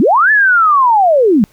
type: linear two-way sweep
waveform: sine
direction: up then down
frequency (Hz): 185 to 1760 to 185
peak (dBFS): -6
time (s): 0-1.44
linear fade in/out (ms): 0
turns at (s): 0.31
effects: pink hiss -50 dBFS RMS until 1.52 s